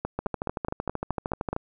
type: two click trains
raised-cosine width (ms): 1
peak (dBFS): -14 / -14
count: 19 / 8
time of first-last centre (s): 0.19-1.564 / 0.05-1.53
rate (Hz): 13.1 / 4.73
effects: none